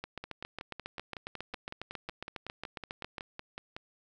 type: two click trains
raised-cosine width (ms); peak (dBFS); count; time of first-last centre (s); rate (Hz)
0.3; -24 / -22; 20 / 24; 0.24-3.765 / 0.04-3.182; 5.39 / 7.32
effects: none